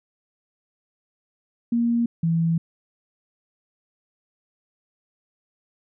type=tone pair in turn; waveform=sine; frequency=235 / 165.35 Hz; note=A#3 / E3; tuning=+14 / +6 cents; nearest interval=tritone; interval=608 cents; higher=first; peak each=-18 dBFS; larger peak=neither; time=1.72-2.06 / 2.23-2.58 s; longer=second; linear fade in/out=5 ms; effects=none